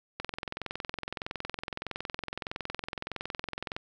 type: click train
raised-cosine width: 0.3 ms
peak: -18 dBFS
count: 78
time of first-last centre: 0.2-3.765 s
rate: 21.6 Hz
effects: none